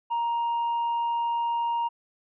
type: tone with hard clipping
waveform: triangle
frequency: 937 Hz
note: A#5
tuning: 9 cents sharp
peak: -23 dBFS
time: 0.1-1.89 s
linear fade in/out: 20 ms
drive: 1 dB
effects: resampled to 8000 Hz